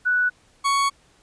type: tone pair in turn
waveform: sine / 40% pulse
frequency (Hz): 1479 / 1113.8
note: F#6 / C#6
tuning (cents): -1 / +8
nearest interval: perfect fourth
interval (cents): 491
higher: first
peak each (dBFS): -17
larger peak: neither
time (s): 0.05-0.3 / 0.64-0.9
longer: second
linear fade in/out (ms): 20
effects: pink hiss -58 dBFS RMS until 1.22 s + resampled to 22050 Hz